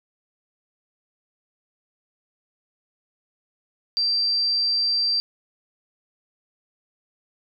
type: tone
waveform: sine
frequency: 4699 Hz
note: D8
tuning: in tune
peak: -19 dBFS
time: 3.97-5.2 s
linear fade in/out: 0 ms
effects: none